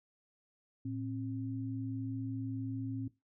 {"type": "tone pair together", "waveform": "sine", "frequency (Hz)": [112.3, 267.1], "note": ["A2", "C4"], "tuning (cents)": [36, 36], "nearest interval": "octave + minor third", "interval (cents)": 1500, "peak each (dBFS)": [-39, -38], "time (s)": [0.85, 3.08], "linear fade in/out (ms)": 5, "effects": ["noise-tail reverb RT60 0.2 s tail -17 dB re dry"]}